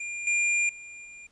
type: tone with level steps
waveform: square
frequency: 2400 Hz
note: D7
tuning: 37 cents sharp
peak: -33 / -23 / -42 / -44 dBFS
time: 0-1.27 s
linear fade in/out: 5 ms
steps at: 0.27 / 0.69 / 1.05 s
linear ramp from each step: 2 ms
effects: pink hiss -66 dBFS RMS until 1.31 s + resampled to 22050 Hz